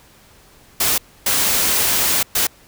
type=noise bursts at uneven times; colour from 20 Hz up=white; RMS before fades=-17 dBFS; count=3; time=0.8-0.98 / 1.26-2.23 / 2.35-2.47 s; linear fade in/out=5 ms; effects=pink hiss -49 dBFS RMS until 2.67 s